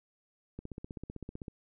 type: click train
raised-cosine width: 3 ms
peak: -28 dBFS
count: 15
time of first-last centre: 0.59-1.482 s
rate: 15.7 Hz
effects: none